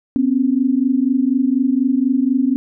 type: tone pair together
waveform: sine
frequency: 250 / 274.1 Hz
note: B3 / C#4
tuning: +21 / -19 cents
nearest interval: major second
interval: 160 cents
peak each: -16 dBFS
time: 0.16-2.56 s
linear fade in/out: 0 ms
effects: none